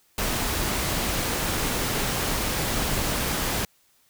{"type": "noise", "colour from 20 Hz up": "pink", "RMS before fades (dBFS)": -26, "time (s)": [0.18, 3.65], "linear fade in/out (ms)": 2, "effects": ["white hiss -63 dBFS RMS until 4.09 s"]}